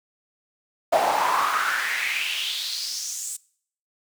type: noise with high-pass filter sweep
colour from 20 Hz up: brown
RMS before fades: -25 dBFS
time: 0.92-3.37 s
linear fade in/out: 10 ms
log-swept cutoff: 660 to 8200 Hz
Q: 4.7
effects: noise-tail reverb RT60 0.6 s tail -23 dB re dry